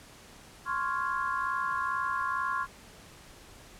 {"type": "chord", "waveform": "sine", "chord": "Db major seventh", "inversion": "third", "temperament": "equal", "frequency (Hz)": [1046.5, 1108.7, 1396.9, 1661.2], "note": ["C6", "Db6", "F6", "Ab6"], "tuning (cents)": [0, 0, 0, 0], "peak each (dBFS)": [-32, -34, -34, -37], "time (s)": [0.65, 2.67], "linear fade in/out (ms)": 50, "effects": ["pink hiss -52 dBFS RMS until 3.79 s", "low-pass 11000 Hz 12 dB/octave"]}